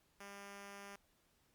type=tone; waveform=5% pulse; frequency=200 Hz; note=G3; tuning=35 cents sharp; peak=-39 dBFS; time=0.2-0.96 s; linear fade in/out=5 ms; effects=pink hiss -75 dBFS RMS until 1.54 s + Opus 48 kbps